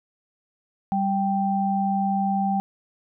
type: tone pair together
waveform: sine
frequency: 196 / 784 Hz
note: G3 / G5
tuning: 0 / 0 cents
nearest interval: 2 octaves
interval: 2400 cents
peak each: -23 / -23 dBFS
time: 0.92-2.6 s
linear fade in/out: 0 ms
effects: none